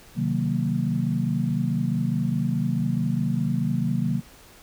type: chord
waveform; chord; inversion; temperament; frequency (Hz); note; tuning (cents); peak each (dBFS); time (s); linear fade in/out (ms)
sine; C half-diminished seventh; none; equal with one note detuned; 130.81 / 155.56 / 185 / 230.7; C3 / Eb3 / Gb3 / Bb3; 0 / 0 / 0 / -18; -27; 0.15-4.22; 50
effects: pink hiss -50 dBFS RMS until 4.62 s